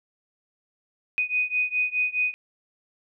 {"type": "beating tone pair", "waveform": "sine", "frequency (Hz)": [2489, 2493.8], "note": ["D#7", "D#7"], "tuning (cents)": [0, 3], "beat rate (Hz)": 4.8, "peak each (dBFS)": [-25, -26], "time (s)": [1.18, 2.34], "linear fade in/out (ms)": 0, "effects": []}